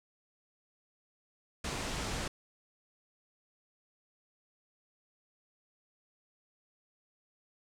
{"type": "low-pass noise", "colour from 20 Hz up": "pink", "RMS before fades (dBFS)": -37, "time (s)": [1.64, 2.28], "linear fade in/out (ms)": 5, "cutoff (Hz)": 8500, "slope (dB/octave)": 24, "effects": []}